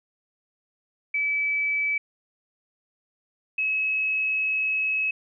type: tone pair in turn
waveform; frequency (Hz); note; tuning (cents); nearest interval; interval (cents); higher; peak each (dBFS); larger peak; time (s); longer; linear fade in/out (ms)
sine; 2300 / 2571; D7 / E7; -37 / -44; major second; 193; second; -22; neither; 1.14-1.98 / 3.58-5.11; second; 5
effects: none